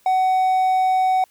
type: tone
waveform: triangle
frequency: 750 Hz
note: F#5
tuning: 23 cents sharp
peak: -13 dBFS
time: 0.06-1.24 s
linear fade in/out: 2 ms
effects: white hiss -58 dBFS RMS until 1.3 s